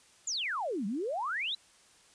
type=exponential two-way sweep; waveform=sine; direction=down then up; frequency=7390 to 186.4 to 4075 Hz; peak=-31 dBFS; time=0.27-1.55 s; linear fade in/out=5 ms; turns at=0.86 s; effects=white hiss -61 dBFS RMS until 2.14 s + resampled to 22050 Hz